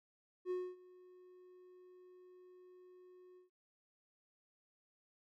triangle tone with ADSR envelope, 364.2 Hz, F#4, 27 cents flat, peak -33 dBFS, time 0.45-3.5 s, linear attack 57 ms, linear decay 250 ms, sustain -23 dB, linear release 130 ms, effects none

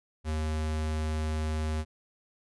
square tone, 77.78 Hz, D#2, in tune, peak -29 dBFS, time 0.24-1.85 s, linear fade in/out 50 ms, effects resampled to 24000 Hz

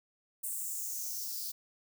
violet noise with high-pass filter sweep, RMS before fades -38 dBFS, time 0.43-1.52 s, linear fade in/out 10 ms, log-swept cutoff 8700 to 4500 Hz, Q 4.1, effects none

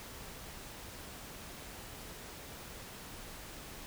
silence, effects pink hiss -48 dBFS RMS until 3.86 s

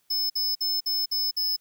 square tone bursts, 5220 Hz, E8, 18 cents flat, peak -24 dBFS, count 6, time 0.1-1.565 s, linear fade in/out 10 ms, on 200 ms, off 53 ms, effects white hiss -69 dBFS RMS until 1.6 s

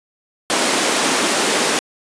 pink high-pass noise, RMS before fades -17 dBFS, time 0.5-1.79 s, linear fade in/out 0 ms, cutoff 240 Hz, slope 24 dB/octave, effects resampled to 22050 Hz

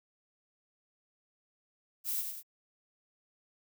violet noise with echo, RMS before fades -34 dBFS, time 2.04-2.24 s, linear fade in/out 50 ms, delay 96 ms, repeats 2, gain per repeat -5 dB, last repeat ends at 2.432 s, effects none

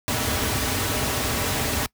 pink noise with comb filter, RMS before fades -24 dBFS, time 0.08-1.86 s, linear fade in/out 0 ms, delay 5.7 ms, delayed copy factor -0.5, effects noise-tail reverb RT60 0.1 s tail -23 dB re dry + high-pass 60 Hz 12 dB/octave

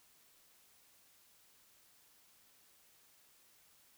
silence, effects white hiss -67 dBFS RMS until 3.97 s

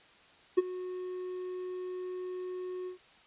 triangle tone with ADSR envelope, 365.8 Hz, F#4, 20 cents flat, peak -16 dBFS, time 0.57-2.98 s, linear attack 14 ms, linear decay 26 ms, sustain -18 dB, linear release 110 ms, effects white hiss -59 dBFS RMS until 3.26 s + resampled to 8000 Hz

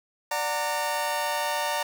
sawtooth chord, D augmented, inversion none, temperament just, 587.3 / 734.2 / 917.7 Hz, D5 / F#5 / A#5, 0 / -14 / -27 cents, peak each -27 / -30 / -24 dBFS, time 0.31-1.83 s, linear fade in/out 5 ms, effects 8-bit

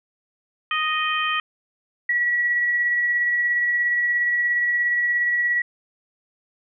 harmonic tone, 622.3 Hz, D#5, in tune, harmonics 2 / 3 / 4 / 5, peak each -24 / -26 / -27 / -28 dBFS, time 0.71-1.4 s, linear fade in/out 2 ms
sine tone with tremolo, 1931 Hz, B6, 39 cents flat, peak -17 dBFS, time 2.09-5.62 s, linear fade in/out 5 ms, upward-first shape sine, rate 17 Hz, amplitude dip 25%
effects none

